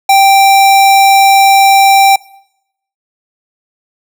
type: tone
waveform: square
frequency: 784 Hz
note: G5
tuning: in tune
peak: -4 dBFS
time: 0.09-2.16 s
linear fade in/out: 5 ms
effects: noise-tail reverb RT60 0.8 s tail -23 dB re dry